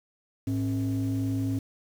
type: tone pair together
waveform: sine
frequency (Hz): 107.15 / 270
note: A2 / C#4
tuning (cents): -45 / -45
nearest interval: octave + major third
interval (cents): 1600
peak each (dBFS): -26 / -26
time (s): 0.47-1.59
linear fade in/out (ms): 5
effects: tanh soft clip ceiling -22 dBFS + 8-bit